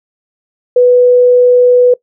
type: tone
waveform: sine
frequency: 493.9 Hz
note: B4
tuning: in tune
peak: -3 dBFS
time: 0.76-1.94 s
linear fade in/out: 5 ms
effects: noise-tail reverb RT60 0.1 s tail -21 dB re dry